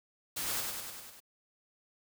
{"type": "noise with echo", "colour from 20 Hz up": "white", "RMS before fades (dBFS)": -36, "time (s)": [0.36, 0.61], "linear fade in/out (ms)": 10, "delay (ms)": 99, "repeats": 6, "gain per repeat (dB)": -3, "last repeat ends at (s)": 1.204, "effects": []}